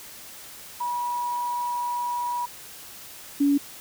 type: tone pair in turn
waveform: sine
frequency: 968 / 283.7 Hz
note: B5 / C#4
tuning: -35 / +40 cents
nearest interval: octave + major sixth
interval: 2125 cents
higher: first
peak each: -25 / -17 dBFS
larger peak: second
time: 0.8-2.46 / 3.4-3.58 s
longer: first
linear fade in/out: 10 ms
effects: white hiss -43 dBFS RMS until 3.8 s